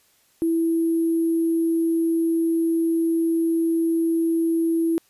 sine tone with sample-and-hold, 330 Hz, E4, 2 cents sharp, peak -18 dBFS, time 0.42-4.98 s, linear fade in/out 0 ms, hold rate 11025 Hz, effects white hiss -61 dBFS RMS until 5.09 s + resampled to 32000 Hz

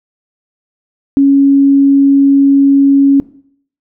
sine tone, 277.1 Hz, C#4, 1 cent flat, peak -4 dBFS, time 1.17-3.2 s, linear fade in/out 0 ms, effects noise-tail reverb RT60 0.6 s tail -19 dB re dry

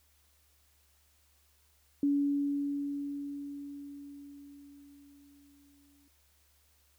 sine tone with exponential decay, 284.2 Hz, C#4, 43 cents sharp, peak -24 dBFS, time 2.03-6.08 s, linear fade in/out 2 ms, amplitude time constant 880 ms, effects added 72 Hz sine -69 dBFS peak until 6.98 s + white hiss -69 dBFS RMS until 6.98 s

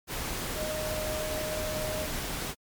sine tone in noise, 618 Hz, D#5, 12 cents flat, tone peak -33 dBFS, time 0.55-2.08 s, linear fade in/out 50 ms, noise pink, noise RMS -34 dBFS, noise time 0.07-2.55 s, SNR -2 dB, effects MP3 96 kbps

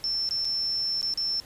sine tone with dropouts, 5360 Hz, E8, 28 cents sharp, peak -25 dBFS, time 0.04-1.4 s, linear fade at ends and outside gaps 0 ms, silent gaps 0.29-0.309 / 0.447-0.452 / 1.013-1.028 / 1.138-1.175 s, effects pink hiss -50 dBFS RMS until 1.45 s + resampled to 32000 Hz

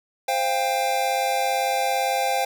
square chord, C suspended fourth, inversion none, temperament equal with one note detuned, 523.3 / 698.5 / 796.3 Hz, C5 / F5 / G5, 0 / 0 / +27 cents, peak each -28 / -27 / -24 dBFS, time 0.28-2.45 s, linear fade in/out 5 ms, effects none

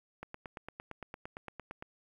click train, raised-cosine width 0.5 ms, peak -27 dBFS, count 15, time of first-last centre 0.23-1.825 s, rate 8.78 Hz, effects 10-bit

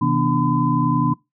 sine tone cluster, 130.4 / 161.9 / 242.4 / 292.9 / 1013 Hz, C3 / E3 / B3 / D4 / B5, -5 / -31 / -32 / -5 / +44 cents, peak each -22 dBFS, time 0.01-1.14 s, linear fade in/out 10 ms, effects noise-tail reverb RT60 0.2 s tail -22 dB re dry

